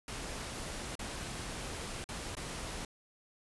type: noise with dropouts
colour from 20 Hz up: pink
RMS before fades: -41 dBFS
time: 0.08-2.85 s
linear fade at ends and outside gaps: 2 ms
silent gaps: 0.954-0.992 / 2.042-2.089 / 2.352-2.368 s
effects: resampled to 24000 Hz